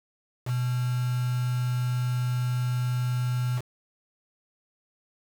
sine tone with quantisation, 124.3 Hz, B2, 12 cents sharp, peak -24 dBFS, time 0.45-3.62 s, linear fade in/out 50 ms, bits 6, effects none

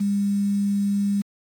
sine tone with quantisation, 201.2 Hz, G3, 45 cents sharp, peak -19 dBFS, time 0-1.22 s, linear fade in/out 10 ms, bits 7, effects AAC 64 kbps

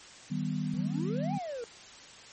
sine chord, Eb augmented, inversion none, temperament equal with one note detuned, 155.56 / 193.86 / 246.9 Hz, Eb3 / G3 / B3, 0 / -19 / 0 cents, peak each -33 / -34 / -35 dBFS, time 0.3-1.39 s, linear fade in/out 20 ms
triangle exponential two-way sweep, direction up then down, 150.6 to 830.6 to 453.1 Hz, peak -33 dBFS, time 0.74-1.64 s, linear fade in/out 0 ms, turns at 1.34 s
effects white hiss -50 dBFS RMS until 2.32 s + MP3 32 kbps

